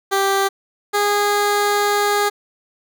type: tone pair in turn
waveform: 15% pulse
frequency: 392 / 410.9 Hz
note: G4 / G#4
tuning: 0 / -18 cents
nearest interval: minor second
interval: 82 cents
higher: second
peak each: -9 dBFS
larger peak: neither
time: 0.11-0.49 / 0.93-2.3 s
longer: second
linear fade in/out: 20 ms
effects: none